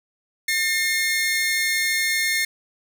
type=tone pair together; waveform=sawtooth; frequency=1807 / 2139 Hz; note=A6 / C7; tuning=+46 / +38 cents; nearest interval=minor third; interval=292 cents; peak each=-21 / -18 dBFS; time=0.48-2.45 s; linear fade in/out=5 ms; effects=none